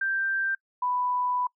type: tone pair in turn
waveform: sine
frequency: 1574 / 991.6 Hz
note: G6 / B5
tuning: +7 / +7 cents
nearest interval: minor sixth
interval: 800 cents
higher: first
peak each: -24 dBFS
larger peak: neither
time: 0.01-0.55 / 0.82-1.47 s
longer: second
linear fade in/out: 5 ms
effects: noise-tail reverb RT60 0.1 s tail -24 dB re dry